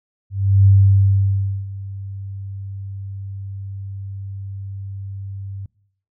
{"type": "tone with ADSR envelope", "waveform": "sine", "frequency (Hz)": 98, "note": "G2", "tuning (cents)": 0, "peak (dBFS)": -7, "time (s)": [0.3, 5.66], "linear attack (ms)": 360, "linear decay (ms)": 1000, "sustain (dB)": -20, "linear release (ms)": 3, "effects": ["noise-tail reverb RT60 0.7 s tail -24 dB re dry"]}